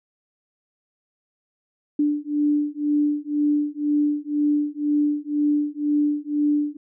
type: beating tone pair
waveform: sine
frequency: 293.7 / 295.7 Hz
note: D4 / D4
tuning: 0 / +12 cents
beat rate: 2 Hz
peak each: -22 dBFS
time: 1.99-6.77 s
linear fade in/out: 5 ms
effects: none